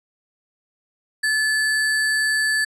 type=tone with sample-and-hold; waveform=sine; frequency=1729 Hz; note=A6; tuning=31 cents flat; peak=-17 dBFS; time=1.23-2.65 s; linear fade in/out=10 ms; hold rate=6300 Hz; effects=resampled to 24000 Hz